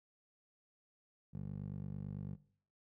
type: tone with band-pass filter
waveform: 15% pulse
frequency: 49 Hz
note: G1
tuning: in tune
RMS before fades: -44 dBFS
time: 1.33-2.36 s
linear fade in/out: 20 ms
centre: 160 Hz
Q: 1.6
effects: noise-tail reverb RT60 0.5 s tail -17 dB re dry